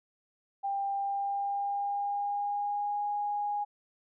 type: tone with pitch glide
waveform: sine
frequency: 794 to 823.9 Hz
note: G5 to G#5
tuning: +22 to -14 cents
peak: -29 dBFS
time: 0.63-3.65 s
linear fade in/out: 20 ms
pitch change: +64 cents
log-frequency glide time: 0.92-3.04 s
effects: none